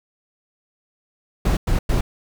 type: noise bursts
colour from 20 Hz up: brown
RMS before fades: -18 dBFS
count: 3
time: 1.45-2.01 s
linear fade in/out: 5 ms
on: 120 ms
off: 100 ms
effects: none